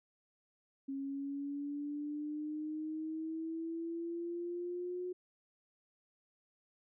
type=exponential sweep; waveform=sine; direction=up; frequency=272 to 363.3 Hz; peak=-37 dBFS; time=0.88-5.13 s; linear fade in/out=10 ms; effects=none